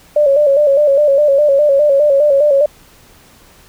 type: tone with vibrato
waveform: sine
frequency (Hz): 573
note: D5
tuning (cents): -43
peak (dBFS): -7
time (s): 0.16-2.66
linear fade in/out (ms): 5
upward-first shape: square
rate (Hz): 4.9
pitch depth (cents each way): 65
effects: pink hiss -45 dBFS RMS until 3.68 s